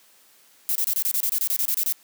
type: noise bursts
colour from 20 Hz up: violet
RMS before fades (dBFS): -23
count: 14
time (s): 0.69-1.924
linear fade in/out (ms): 0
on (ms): 64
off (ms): 26
effects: white hiss -56 dBFS RMS until 2.03 s + high-pass 200 Hz 12 dB/octave